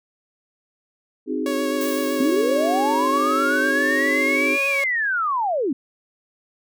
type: chord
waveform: sine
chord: Ab dominant seventh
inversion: first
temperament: equal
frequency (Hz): 261.6 / 311.1 / 370 / 415.3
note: C4 / Eb4 / Gb4 / Ab4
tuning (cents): 0 / 0 / 0 / 0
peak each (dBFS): -26 / -26 / -31 / -28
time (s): 1.26-4.58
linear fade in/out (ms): 50
type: tone with vibrato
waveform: sawtooth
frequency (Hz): 554.4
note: C#5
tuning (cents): 0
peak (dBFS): -21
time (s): 1.46-4.84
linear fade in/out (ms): 2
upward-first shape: sine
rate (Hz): 7.8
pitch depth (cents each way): 18
type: noise with exponential decay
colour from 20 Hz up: blue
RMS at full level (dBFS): -31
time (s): 1.81-3.33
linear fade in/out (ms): 1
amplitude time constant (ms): 330
type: linear two-way sweep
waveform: sine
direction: up then down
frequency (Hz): 240 to 2500 to 240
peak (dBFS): -19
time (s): 2.2-5.73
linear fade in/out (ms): 5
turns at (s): 4.66
effects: none